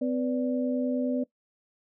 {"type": "tone cluster", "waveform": "sine", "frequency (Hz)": [255, 492.2, 582], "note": ["C4", "B4", "D5"], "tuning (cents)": [-44, -6, -16], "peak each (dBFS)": [-26, -34, -32], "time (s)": [0.01, 1.24], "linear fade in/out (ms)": 10, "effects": ["noise-tail reverb RT60 0.1 s tail -19 dB re dry"]}